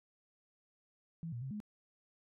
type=tone with pitch steps; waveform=sine; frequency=165.2 / 119.1 / 133.4 / 209.8 Hz; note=E3 / A#2 / C3 / G#3; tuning=+4 / +38 / +34 / +18 cents; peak=-39 dBFS; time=1.23-1.602 s; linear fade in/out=0 ms; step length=93 ms; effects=none